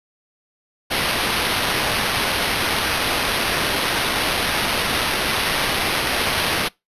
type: noise with sample-and-hold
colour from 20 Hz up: white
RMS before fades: -21 dBFS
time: 0.9-6.69 s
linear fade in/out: 20 ms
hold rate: 7350 Hz
effects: noise-tail reverb RT60 0.2 s tail -24 dB re dry + resampled to 32000 Hz